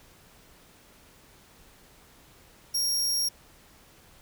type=tone; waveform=sawtooth; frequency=5588 Hz; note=F8; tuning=in tune; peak=-22 dBFS; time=2.74-3.29 s; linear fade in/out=10 ms; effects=pink hiss -56 dBFS RMS until 4.21 s